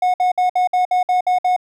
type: tone bursts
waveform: triangle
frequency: 729 Hz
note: F#5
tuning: 26 cents flat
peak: -11 dBFS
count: 9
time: 0.02-1.564 s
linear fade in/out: 5 ms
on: 120 ms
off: 58 ms
effects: none